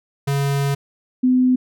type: tone pair in turn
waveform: square / sine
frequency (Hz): 140 / 253.7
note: C#3 / B3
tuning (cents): +18 / +47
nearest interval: minor seventh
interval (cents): 1029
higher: second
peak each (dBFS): -18 / -12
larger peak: second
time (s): 0.27-0.75 / 1.23-1.56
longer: first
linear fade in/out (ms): 10
effects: none